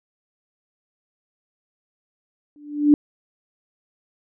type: tone with exponential growth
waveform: sine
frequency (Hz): 293.9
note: D4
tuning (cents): +1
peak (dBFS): -7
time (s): 2.56-2.94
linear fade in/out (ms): 1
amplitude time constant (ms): 81
effects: none